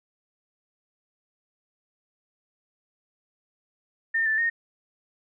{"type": "tone with pitch steps", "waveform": "sine", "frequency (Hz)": [1814, 1762, 1848], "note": ["A#6", "A6", "A#6"], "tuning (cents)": [-48, 2, -16], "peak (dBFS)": -21, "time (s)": [4.14, 4.5], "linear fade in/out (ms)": 10, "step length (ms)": 120, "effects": []}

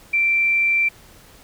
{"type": "tone", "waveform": "sine", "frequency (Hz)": 2349, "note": "D7", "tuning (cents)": 0, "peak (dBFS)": -15, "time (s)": [0.13, 0.89], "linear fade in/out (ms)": 10, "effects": ["pink hiss -48 dBFS RMS until 1.43 s"]}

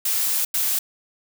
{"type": "noise bursts at uneven times", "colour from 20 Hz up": "blue", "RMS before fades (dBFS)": -22, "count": 2, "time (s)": [[0.05, 0.45], [0.54, 0.79]], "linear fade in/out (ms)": 5, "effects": []}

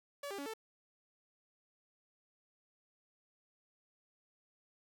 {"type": "tone with pitch steps", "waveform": "sawtooth", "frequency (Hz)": [570, 398.2, 282.5, 442.6], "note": ["C#5", "G4", "C#4", "A4"], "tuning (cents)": [48, 27, 33, 10], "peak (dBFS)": -37, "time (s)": [0.23, 0.538], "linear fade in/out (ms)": 5, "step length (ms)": 77, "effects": ["11-bit"]}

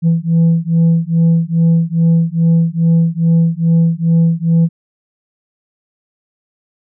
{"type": "beating tone pair", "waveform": "sine", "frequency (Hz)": [164.81, 167.21], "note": ["E3", "E3"], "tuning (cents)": [0, 25], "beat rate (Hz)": 2.4, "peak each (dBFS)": -10, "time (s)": [0.02, 4.69], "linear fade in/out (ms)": 50, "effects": ["tanh soft clip ceiling -6 dBFS"]}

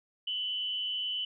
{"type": "tone with amplitude modulation", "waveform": "sine", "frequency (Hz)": 2992, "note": "F#7", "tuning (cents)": 19, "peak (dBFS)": -28, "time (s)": [0.27, 1.25], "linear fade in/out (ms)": 5, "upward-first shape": "sine", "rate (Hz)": 209, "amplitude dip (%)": 60, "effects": []}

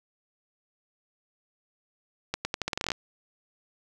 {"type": "accelerating click train", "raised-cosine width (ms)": 0.2, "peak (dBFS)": -11, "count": 13, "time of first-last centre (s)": [2.34, 2.918], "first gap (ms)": 110, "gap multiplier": 0.83, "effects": []}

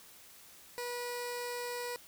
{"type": "tone with notch filter", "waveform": "15% pulse", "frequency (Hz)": 485.8, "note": "B4", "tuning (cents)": -29, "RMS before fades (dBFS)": -39, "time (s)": [0.78, 1.96], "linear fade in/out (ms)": 0, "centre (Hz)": 1300, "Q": 1.6, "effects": ["white hiss -56 dBFS RMS until 2.07 s"]}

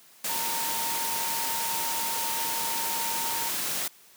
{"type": "tone in noise", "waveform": "sine", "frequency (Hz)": 918, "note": "A#5", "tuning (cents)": -27, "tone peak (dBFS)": -33, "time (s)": [0.29, 3.49], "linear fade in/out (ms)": 5, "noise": "white", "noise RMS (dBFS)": -30, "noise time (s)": [0.24, 3.88], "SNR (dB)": -6, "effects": ["white hiss -55 dBFS RMS until 4.16 s", "high-pass 150 Hz 12 dB/octave"]}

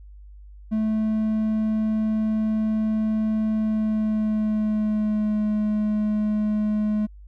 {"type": "tone with pitch glide", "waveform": "triangle", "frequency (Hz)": [217.6, 212], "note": ["A3", "G#3"], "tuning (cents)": [-19, 36], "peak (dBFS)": -18, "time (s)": [0.71, 7.07], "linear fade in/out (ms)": 20, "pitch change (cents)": -45, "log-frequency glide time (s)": [3.52, 5.41], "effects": ["added 50 Hz sine -41 dBFS peak until 7.27 s"]}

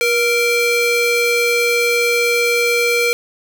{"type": "ring-modulated tone", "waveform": "square", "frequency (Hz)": 932.3, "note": "A#5", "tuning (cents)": 0, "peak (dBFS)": -11, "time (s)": [0.01, 3.13], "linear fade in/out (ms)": 0, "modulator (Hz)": 1410, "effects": []}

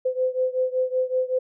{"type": "beating tone pair", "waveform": "sine", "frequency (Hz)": [510, 515.3], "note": ["C5", "C5"], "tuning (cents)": [-44, -27], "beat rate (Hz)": 5.3, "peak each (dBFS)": [-23, -25], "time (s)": [0.05, 1.39], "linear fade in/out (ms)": 10, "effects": []}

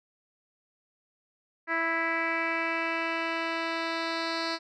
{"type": "tone with low-pass filter sweep", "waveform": "10% pulse", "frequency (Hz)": 329.6, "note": "E4", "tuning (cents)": 0, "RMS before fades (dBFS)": -30, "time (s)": [1.67, 4.59], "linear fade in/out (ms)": 50, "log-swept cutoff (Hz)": [1900, 4300], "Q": 3.8, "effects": []}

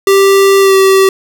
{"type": "tone with pitch glide", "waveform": "square", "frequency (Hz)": [392, 385.3], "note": ["G4", "G4"], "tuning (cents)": [0, -30], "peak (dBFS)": -5, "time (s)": [0.07, 1.09], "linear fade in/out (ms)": 2, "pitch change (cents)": -30, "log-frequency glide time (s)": [0.6, 0.75], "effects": []}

